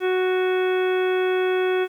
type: harmonic tone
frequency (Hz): 370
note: F#4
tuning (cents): 0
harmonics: 1 / 2 / 3 / 4 / 5 / 6 / 7 / 9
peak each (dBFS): -19 / -31 / -35 / -31 / -36 / -38 / -36 / -38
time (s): 0-1.88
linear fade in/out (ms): 50
effects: 9-bit